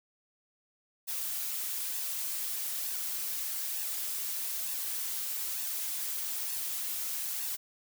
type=noise with flanger; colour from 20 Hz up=blue; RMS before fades=-35 dBFS; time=1.07-7.57 s; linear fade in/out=20 ms; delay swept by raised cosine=1.1 to 6.5 ms; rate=1.1 Hz; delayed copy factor=+0.5; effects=none